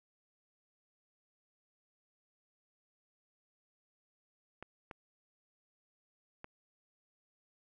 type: clicks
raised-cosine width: 0.5 ms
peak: -30 dBFS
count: 3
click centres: 4.626 / 4.912 / 6.444 s
effects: none